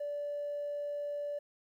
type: tone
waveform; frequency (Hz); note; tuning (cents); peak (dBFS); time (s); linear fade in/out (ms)
triangle; 581; D5; -19; -31; 0-1.39; 10
effects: tanh soft clip ceiling -32 dBFS + 12-bit